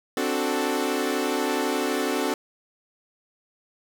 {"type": "chord", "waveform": "sawtooth", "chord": "D dominant seventh", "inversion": "third", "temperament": "equal", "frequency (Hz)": [261.6, 293.7, 370, 440], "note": ["C4", "D4", "F#4", "A4"], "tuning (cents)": [0, 0, 0, 0], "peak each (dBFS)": -25, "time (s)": [0.17, 2.34], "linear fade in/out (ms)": 2, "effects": []}